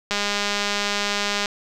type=click train; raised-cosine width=0.2 ms; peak=-6 dBFS; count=276; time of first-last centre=0.11-1.458 s; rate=204 Hz; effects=none

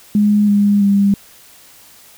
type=tone with pitch steps; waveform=sine; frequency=207.7 / 203.7 / 199.7 Hz; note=G#3 / G#3 / G3; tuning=0 / -33 / +32 cents; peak=-9 dBFS; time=0.15-1.14 s; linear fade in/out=2 ms; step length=330 ms; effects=white hiss -44 dBFS RMS until 2.17 s

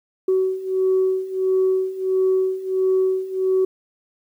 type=beating tone pair; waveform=sine; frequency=375.6 / 377.1 Hz; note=F#4 / F#4; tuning=+26 / +33 cents; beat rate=1.5 Hz; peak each=-21 / -18 dBFS; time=0.28-3.65 s; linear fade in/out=5 ms; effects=tanh soft clip ceiling -11 dBFS + 9-bit

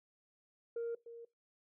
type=tone with echo; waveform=sine; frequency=466.2 Hz; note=A#4; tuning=in tune; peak=-34 dBFS; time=0.76-0.95 s; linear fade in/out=5 ms; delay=300 ms; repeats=1; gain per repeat=-13 dB; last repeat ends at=1.25 s; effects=noise-tail reverb RT60 0.2 s tail -21 dB re dry + tanh soft clip ceiling -34 dBFS

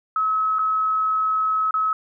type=tone with dropouts; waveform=sine; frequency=1286 Hz; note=E6; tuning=43 cents flat; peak=-18 dBFS; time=0.16-1.93 s; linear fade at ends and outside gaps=2 ms; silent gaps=0.586-0.591 / 1.709-1.74 s; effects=none

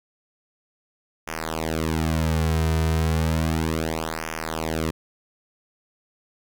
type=tone with flanger; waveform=sawtooth; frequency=80 Hz; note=D#2; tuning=49 cents sharp; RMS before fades=-24 dBFS; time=1.27-4.91 s; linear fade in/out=10 ms; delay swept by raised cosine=0.24 to 3.64 ms; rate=0.33 Hz; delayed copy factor=-1; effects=none

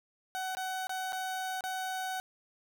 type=tone with dropouts; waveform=30% pulse; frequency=751 Hz; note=F#5; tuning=26 cents sharp; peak=-31 dBFS; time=0.35-2.2 s; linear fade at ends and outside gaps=0 ms; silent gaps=0.55-0.57 / 0.87-0.894 / 1.123-1.13 / 1.608-1.639 s; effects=none

